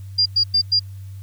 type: tone bursts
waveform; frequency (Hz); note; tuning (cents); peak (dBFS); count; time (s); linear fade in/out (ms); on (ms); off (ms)
sine; 4800; D8; +37; -13; 4; 0.18-0.796; 10; 79; 100
effects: added 97 Hz sine -32 dBFS peak until 1.22 s + white hiss -56 dBFS RMS until 1.22 s